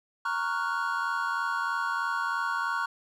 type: chord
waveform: triangle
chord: Gb major seventh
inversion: first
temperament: equal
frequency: 932.3 / 1108.7 / 1396.9 / 1480 Hz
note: Bb5 / Db6 / F6 / Gb6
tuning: 0 / 0 / 0 / 0 cents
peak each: -32 / -30 / -31 / -31 dBFS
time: 0.25-2.86 s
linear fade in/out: 5 ms
effects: none